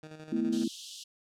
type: tone with tremolo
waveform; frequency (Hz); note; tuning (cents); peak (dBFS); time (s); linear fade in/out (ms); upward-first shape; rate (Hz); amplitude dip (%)
15% pulse; 155.56; D#3; 0; -37; 0.03-0.64; 2; square; 12; 50
type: chord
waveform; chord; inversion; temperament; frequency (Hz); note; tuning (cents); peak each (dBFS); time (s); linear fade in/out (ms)
sine; A suspended second; none; just; 220 / 247.5 / 330; A3 / B3 / E4; 0 / +4 / +2; -31; 0.32-0.68; 5
type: high-pass noise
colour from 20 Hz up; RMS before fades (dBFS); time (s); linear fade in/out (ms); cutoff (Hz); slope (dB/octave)
pink; -42; 0.52-1.04; 10; 2900; 96
effects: low-pass 7000 Hz 12 dB/octave